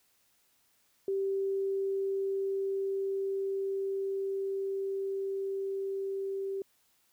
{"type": "tone with level ramp", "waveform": "sine", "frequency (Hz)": 390, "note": "G4", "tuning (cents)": -9, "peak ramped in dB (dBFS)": [-28, -32], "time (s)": [1.08, 6.62], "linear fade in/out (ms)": 2, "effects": ["white hiss -70 dBFS RMS until 7.12 s"]}